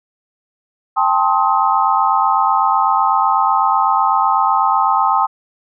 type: chord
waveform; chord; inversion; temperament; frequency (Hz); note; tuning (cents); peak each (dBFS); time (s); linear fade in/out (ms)
sine; A half-diminished seventh; third; just; 792 / 880 / 1056 / 1267.2; G5 / A5 / C6 / Eb6; +18 / 0 / +16 / +31; -17; 0.96-5.27; 20
effects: none